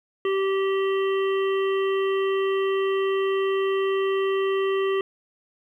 harmonic tone, 388.2 Hz, G4, 17 cents flat, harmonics 1 / 3 / 5 / 7 / 8, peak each -21 / -31 / -35 / -38 / -39 dBFS, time 0.25-5.01 s, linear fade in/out 2 ms, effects 10-bit

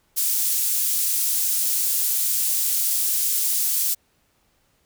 pink high-pass noise, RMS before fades -22 dBFS, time 0.16-3.95 s, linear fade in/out 20 ms, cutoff 9000 Hz, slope 12 dB/octave, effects pink hiss -65 dBFS RMS until 4.85 s

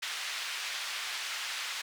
white band-pass noise, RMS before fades -37 dBFS, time 0.02-1.82 s, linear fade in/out 10 ms, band 1300 to 3900 Hz, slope 12 dB/octave, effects none

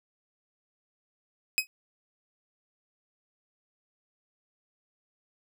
sawtooth tone with exponential decay, 2532 Hz, D#7, 30 cents sharp, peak -15 dBFS, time 1.58-1.67 s, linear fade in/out 0 ms, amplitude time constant 18 ms, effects none

